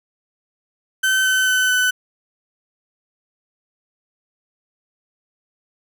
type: tone with pitch steps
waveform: 35% pulse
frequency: 1535 / 1524.4 / 1513.9 / 1503.4 Hz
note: G6 / G6 / F#6 / F#6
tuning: -37 / -49 / +39 / +27 cents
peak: -13 dBFS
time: 1.03-1.91 s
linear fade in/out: 10 ms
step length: 220 ms
effects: none